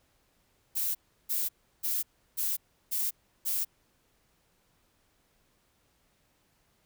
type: noise bursts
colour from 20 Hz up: violet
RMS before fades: -30 dBFS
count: 6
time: 0.75-3.65 s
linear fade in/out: 20 ms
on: 200 ms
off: 340 ms
effects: pink hiss -70 dBFS RMS until 6.85 s